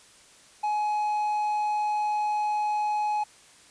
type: tone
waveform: triangle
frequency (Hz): 842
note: G#5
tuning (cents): +24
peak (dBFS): -22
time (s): 0.63-3.24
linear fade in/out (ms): 10
effects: white hiss -54 dBFS RMS until 3.7 s + resampled to 22050 Hz